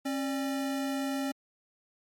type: tone pair together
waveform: square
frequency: 270.7 / 587.3 Hz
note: C#4 / D5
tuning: -41 / 0 cents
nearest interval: octave + minor second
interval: 1341 cents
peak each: -31 / -39 dBFS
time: 0.05-1.32 s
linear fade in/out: 10 ms
effects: MP3 64 kbps